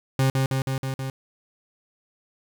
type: tone with echo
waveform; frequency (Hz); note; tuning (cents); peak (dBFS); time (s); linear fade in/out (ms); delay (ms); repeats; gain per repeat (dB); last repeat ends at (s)
40% pulse; 133.2; C3; +31; -17; 0.19-0.3; 2; 160; 5; -2; 1.1
effects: 9-bit